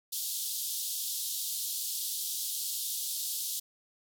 white band-pass noise, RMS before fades -35 dBFS, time 0.12-3.6 s, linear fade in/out 10 ms, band 3300 to 16000 Hz, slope 48 dB/octave, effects none

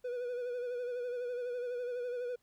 triangle tone with vibrato, 490.4 Hz, B4, 12 cents flat, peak -33 dBFS, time 0.04-2.36 s, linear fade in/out 10 ms, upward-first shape sine, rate 12 Hz, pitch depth 42 cents each way, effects pink hiss -75 dBFS RMS until 2.42 s

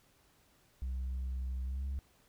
sine tone with pitch glide, 64.2 to 67.98 Hz, C2 to C#2, -32 to -33 cents, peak -32 dBFS, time 0.82-1.99 s, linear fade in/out 0 ms, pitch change +99 cents, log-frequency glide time 1.64-1.85 s, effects tanh soft clip ceiling -33 dBFS + pink hiss -68 dBFS RMS until 2.28 s

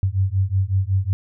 sine beating tone pair, 93.4 / 98.8 Hz, F#2 / G2, +17 / +14 cents, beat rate 5.4 Hz, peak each -20 dBFS, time 0.03-1.13 s, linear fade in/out 0 ms, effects none

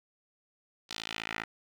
10% pulse tone with band-pass filter sweep, 55 Hz, A1, in tune, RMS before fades -39 dBFS, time 0.89-1.45 s, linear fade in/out 20 ms, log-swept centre 4400 to 1800 Hz, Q 1.9, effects none

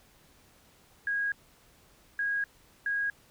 sine tone bursts at uneven times, 1642 Hz, G#6, 20 cents flat, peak -27 dBFS, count 3, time 1.07-1.32 / 2.19-2.44 / 2.86-3.1 s, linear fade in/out 2 ms, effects pink hiss -61 dBFS RMS until 3.3 s

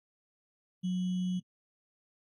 sine tone with sample-and-hold, 182.4 Hz, F#3, 24 cents flat, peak -29 dBFS, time 0.83-1.4 s, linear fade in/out 20 ms, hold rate 3150 Hz, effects low-pass 6000 Hz 12 dB/octave + AAC 32 kbps

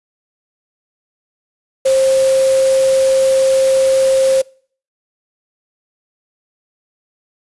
sine tone in noise, 531 Hz, C5, 25 cents sharp, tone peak -9 dBFS, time 1.85-4.42 s, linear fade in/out 10 ms, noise white, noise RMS -25 dBFS, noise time 1.85-4.42 s, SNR +13 dB, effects noise-tail reverb RT60 0.5 s tail -25 dB re dry + resampled to 24000 Hz

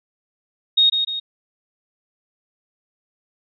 sine tone with echo, 3729 Hz, A#7, in tune, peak -11 dBFS, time 0.77-0.9 s, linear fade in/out 10 ms, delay 150 ms, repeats 2, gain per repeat -6 dB, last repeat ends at 1.2 s, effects none

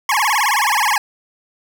25% pulse tone with vibrato, 961 Hz, B5, 48 cents flat, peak -10 dBFS, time 0.09-0.98 s, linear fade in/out 2 ms, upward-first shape sine, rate 19 Hz, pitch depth 280 cents each way, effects none

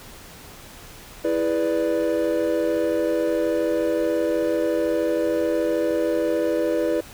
triangle chord, E dominant seventh, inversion none, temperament equal, 329.6 / 415.3 / 493.9 / 587.3 Hz, E4 / G#4 / B4 / D5, 0 / 0 / 0 / 0 cents, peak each -22 / -28 / -22 / -23 dBFS, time 1.24-7.01 s, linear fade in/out 10 ms, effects pink hiss -43 dBFS RMS until 7.13 s

